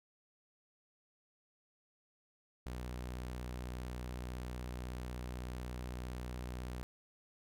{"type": "tone with vibrato", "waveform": "sawtooth", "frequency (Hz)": 61.74, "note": "B1", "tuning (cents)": 0, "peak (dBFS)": -37, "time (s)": [2.66, 6.83], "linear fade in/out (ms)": 0, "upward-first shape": "square", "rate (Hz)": 16, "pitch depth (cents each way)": 32, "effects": []}